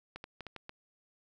clicks, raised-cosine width 0.3 ms, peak -27 dBFS, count 6, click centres 0.16 / 0.241 / 0.407 / 0.467 / 0.563 / 0.694 s, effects none

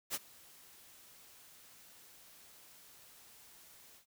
white noise with ADSR envelope, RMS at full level -35 dBFS, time 0.1-4.06 s, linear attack 46 ms, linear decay 35 ms, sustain -24 dB, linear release 100 ms, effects none

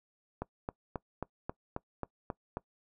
click train, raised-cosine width 1 ms, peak -21 dBFS, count 9, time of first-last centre 0.42-2.571 s, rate 3.72 Hz, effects noise-tail reverb RT60 0.1 s tail -22 dB re dry

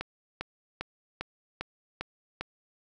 click train, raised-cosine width 0.3 ms, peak -17 dBFS, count 7, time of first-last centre 0.01-2.41 s, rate 2.5 Hz, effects none

